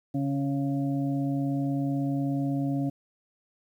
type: harmonic tone with a mistuned harmonic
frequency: 138.59 Hz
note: C#3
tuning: in tune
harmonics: 1 / 2 / 4 / 5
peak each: -29 / -27 / -41 / -40 dBFS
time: 0.14-2.9 s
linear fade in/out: 10 ms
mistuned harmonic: 1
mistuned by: +30 cents
effects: 10-bit